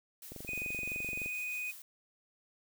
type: noise with tremolo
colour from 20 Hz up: blue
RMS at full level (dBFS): -48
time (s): 0.22-1.82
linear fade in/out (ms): 2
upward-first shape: sine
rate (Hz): 6.2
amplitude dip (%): 30
type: click train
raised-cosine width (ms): 2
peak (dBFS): -32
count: 23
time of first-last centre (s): 0.32-1.26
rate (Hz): 23.4
type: tone with vibrato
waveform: triangle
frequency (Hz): 2489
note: D#7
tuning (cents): 0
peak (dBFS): -34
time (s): 0.47-1.72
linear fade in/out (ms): 20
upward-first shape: sine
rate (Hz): 19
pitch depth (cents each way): 9
effects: none